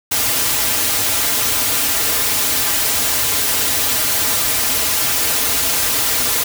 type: noise with comb filter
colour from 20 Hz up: white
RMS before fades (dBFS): -17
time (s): 0.11-6.44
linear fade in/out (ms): 10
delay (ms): 5.4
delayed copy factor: -0.9
effects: none